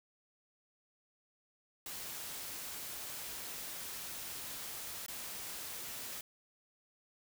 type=noise with dropouts; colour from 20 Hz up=white; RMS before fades=-44 dBFS; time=1.86-6.21 s; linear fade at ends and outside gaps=2 ms; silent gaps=5.063-5.082 s; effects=none